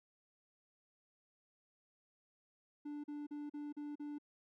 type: tone bursts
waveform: triangle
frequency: 293.7 Hz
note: D4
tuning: in tune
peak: -40 dBFS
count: 6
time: 2.85-4.185 s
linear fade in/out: 10 ms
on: 190 ms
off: 39 ms
effects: none